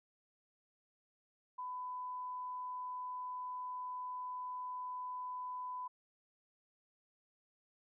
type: tone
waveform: sine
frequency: 1001 Hz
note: B5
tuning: 23 cents sharp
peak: -40 dBFS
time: 1.58-5.88 s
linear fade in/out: 10 ms
effects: none